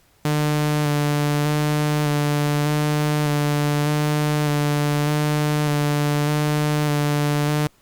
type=tone with vibrato; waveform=sawtooth; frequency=148.3 Hz; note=D3; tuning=17 cents sharp; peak=-14 dBFS; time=0.25-7.67 s; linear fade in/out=2 ms; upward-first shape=square; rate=0.83 Hz; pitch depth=17 cents each way; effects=pink hiss -58 dBFS RMS until 7.81 s + Opus 48 kbps